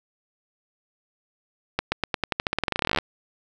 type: accelerating click train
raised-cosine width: 0.3 ms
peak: -6 dBFS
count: 25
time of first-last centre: 1.79-2.986 s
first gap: 130 ms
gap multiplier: 0.9
effects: none